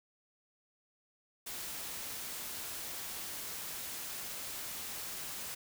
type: noise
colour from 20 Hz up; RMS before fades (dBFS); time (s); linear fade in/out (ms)
white; -42; 1.46-5.55; 10
effects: none